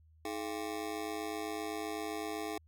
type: ring-modulated tone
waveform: 25% pulse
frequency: 370.4 Hz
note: F#4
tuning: 2 cents sharp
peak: -30 dBFS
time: 0.25-2.58 s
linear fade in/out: 2 ms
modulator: 53.9 Hz
effects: added 79 Hz sine -60 dBFS peak until 2.67 s